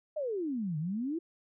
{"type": "exponential two-way sweep", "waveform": "sine", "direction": "down then up", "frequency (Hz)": [636, 146.83, 349], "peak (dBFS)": -31, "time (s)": [0.16, 1.19], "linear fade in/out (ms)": 10, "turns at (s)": 0.78, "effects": []}